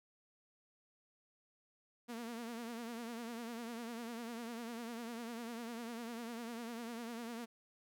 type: tone with vibrato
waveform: sawtooth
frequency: 233.1 Hz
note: A#3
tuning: in tune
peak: -39 dBFS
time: 2.08-7.46 s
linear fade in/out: 20 ms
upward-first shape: triangle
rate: 10 Hz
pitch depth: 90 cents each way
effects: none